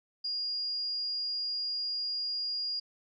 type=tone; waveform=sine; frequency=4842 Hz; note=D#8; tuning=48 cents flat; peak=-31 dBFS; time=0.24-2.8 s; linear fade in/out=10 ms; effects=none